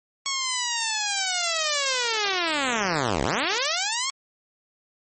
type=linear two-way sweep; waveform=5% pulse; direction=down then up; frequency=1108.7 to 59.8 to 1108.7 Hz; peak=-11 dBFS; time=0.26-4.1 s; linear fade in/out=0 ms; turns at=3.23 s; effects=MP3 32 kbps